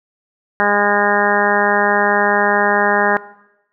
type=harmonic tone; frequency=204.6 Hz; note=G#3; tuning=26 cents flat; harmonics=1 / 2 / 3 / 4 / 5 / 6 / 7 / 8 / 9; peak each=-24 / -22 / -21 / -18 / -21 / -24 / -21 / -19 / -21 dBFS; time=0.6-3.17 s; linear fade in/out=0 ms; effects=noise-tail reverb RT60 0.9 s tail -19 dB re dry